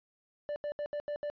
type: tone bursts at uneven times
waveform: triangle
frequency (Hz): 587.3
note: D5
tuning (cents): 0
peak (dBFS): -31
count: 6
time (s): 0.49-0.56 / 0.64-0.72 / 0.79-0.86 / 0.93-1 / 1.08-1.16 / 1.23-1.3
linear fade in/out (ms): 0
effects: resampled to 11025 Hz